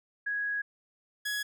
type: tone pair in turn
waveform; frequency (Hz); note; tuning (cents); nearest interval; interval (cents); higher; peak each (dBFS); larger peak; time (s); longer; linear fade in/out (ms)
sine / sawtooth; 1661.2 / 1676.6; G#6 / G#6; 0 / +16; unison; 16; second; -29 / -27; second; 0.26-0.62 / 1.25-1.43; first; 10
effects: none